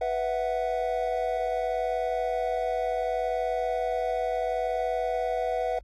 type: chord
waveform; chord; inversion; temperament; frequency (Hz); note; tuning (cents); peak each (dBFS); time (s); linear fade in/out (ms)
triangle; B suspended fourth; none; equal; 493.9 / 659.3 / 740; B4 / E5 / F#5; 0 / 0 / 0; -28; 0.01-5.79; 5
effects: added 50 Hz sine -46 dBFS peak until 5.83 s + AAC 48 kbps